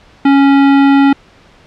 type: tone with hard clipping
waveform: sine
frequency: 277.2 Hz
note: C#4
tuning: in tune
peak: -7 dBFS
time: 0.25-1.13 s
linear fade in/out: 5 ms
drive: 17 dB
effects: pink hiss -44 dBFS RMS until 1.66 s + low-pass 4000 Hz 12 dB/octave